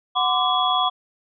sine tone cluster, 738 / 1023 / 1168 / 3356 Hz, F#5 / C6 / D6 / G#7, -5 / -39 / -10 / +17 cents, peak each -23 dBFS, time 0.15-0.9 s, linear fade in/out 20 ms, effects none

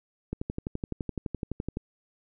click train, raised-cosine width 3 ms, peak -18 dBFS, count 18, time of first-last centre 0.33-1.771 s, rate 11.8 Hz, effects none

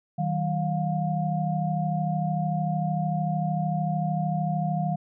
sine tone cluster, 157.2 / 190.5 / 708 Hz, D#3 / G3 / F5, +18 / -49 / +23 cents, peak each -26 / -30 / -29 dBFS, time 0.18-4.96 s, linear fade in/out 10 ms, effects none

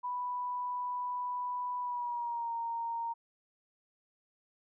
sine tone with pitch glide, 987.8 to 927 Hz, B5 to A#5, 0 to -10 cents, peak -33 dBFS, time 0.03-3.14 s, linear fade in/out 20 ms, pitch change -110 cents, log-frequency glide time 1.8-2.52 s, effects none

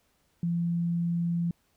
sine tone, 170.7 Hz, F3, 39 cents flat, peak -25 dBFS, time 0.43-1.51 s, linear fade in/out 2 ms, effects pink hiss -70 dBFS RMS until 1.76 s

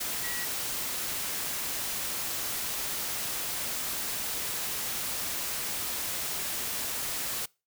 sine tone in noise, 1925 Hz, B6, 45 cents flat, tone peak -37 dBFS, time 0.23-0.45 s, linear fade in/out 10 ms, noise white, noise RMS -33 dBFS, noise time 0-7.46 s, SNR -7 dB, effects noise-tail reverb RT60 0.3 s tail -25 dB re dry

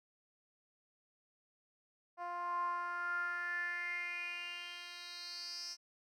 10% pulse tone with band-pass filter sweep, 350 Hz, F4, 4 cents sharp, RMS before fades -41 dBFS, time 2.17-5.77 s, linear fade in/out 50 ms, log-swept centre 830 to 5500 Hz, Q 7.1, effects none

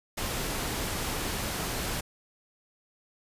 pink noise, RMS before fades -32 dBFS, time 0.17-2.01 s, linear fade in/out 10 ms, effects resampled to 32000 Hz

